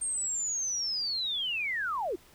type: linear sweep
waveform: sine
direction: down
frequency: 8710 to 308.6 Hz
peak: -29 dBFS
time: 0.01-2.16 s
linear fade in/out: 10 ms
effects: pink hiss -58 dBFS RMS until 2.34 s